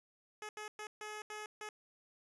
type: tone bursts at uneven times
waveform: 10% pulse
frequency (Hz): 424.6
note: G#4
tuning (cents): +38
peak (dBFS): -35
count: 6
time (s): 0.42-0.49 / 0.57-0.68 / 0.79-0.87 / 1.01-1.22 / 1.3-1.46 / 1.61-1.69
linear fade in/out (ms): 2
effects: resampled to 24000 Hz